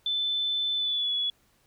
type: tone with pitch glide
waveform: sine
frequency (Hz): 3520 to 3392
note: A7 to G#7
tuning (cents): 0 to +36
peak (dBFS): -25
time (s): 0.06-1.3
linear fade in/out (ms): 2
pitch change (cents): -64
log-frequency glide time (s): 0.76-1.12
effects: pink hiss -66 dBFS RMS until 1.66 s